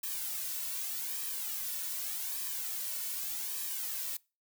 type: noise with flanger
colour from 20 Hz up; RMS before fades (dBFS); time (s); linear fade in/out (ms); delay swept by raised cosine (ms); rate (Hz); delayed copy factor
blue; -37; 0.03-4.17; 5; 1.4 to 2.5; 0.84; -0.75
effects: noise-tail reverb RT60 0.3 s tail -24 dB re dry